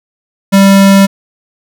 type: tone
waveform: square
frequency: 196 Hz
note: G3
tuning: in tune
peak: -3 dBFS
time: 0.52-1.07 s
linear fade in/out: 20 ms
effects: none